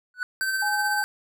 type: tone with exponential growth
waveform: triangle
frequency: 1485 Hz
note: F#6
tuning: 6 cents sharp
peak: -19 dBFS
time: 0.14-0.23 s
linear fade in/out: 1 ms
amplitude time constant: 19 ms
type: tone with tremolo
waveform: square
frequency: 1547 Hz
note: G6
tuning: 23 cents flat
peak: -23 dBFS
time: 0.41-1.04 s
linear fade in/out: 0 ms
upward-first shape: sine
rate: 16 Hz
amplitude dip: 35%
type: tone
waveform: sine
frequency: 830.6 Hz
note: G#5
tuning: in tune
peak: -26 dBFS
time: 0.62-1.03 s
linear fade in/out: 5 ms
effects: none